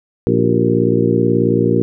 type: harmonic tone with a mistuned harmonic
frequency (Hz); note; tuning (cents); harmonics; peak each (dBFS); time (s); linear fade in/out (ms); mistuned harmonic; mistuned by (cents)
58.27; A#1; 0; 2 / 3 / 4 / 5 / 6 / 7 / 8; -19 / -19 / -19 / -19 / -19 / -19 / -19; 0.27-1.82; 0; 7; -82
effects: none